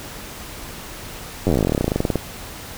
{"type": "slowing click train", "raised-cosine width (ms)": 2, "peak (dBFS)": -5, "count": 27, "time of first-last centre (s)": [1.47, 2.157], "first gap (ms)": 10, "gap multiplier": 1.07, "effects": ["pink hiss -35 dBFS RMS until 2.77 s"]}